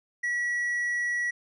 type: tone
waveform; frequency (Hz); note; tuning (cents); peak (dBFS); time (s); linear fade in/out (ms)
triangle; 1932; B6; -39; -24; 0.23-1.31; 10
effects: resampled to 22050 Hz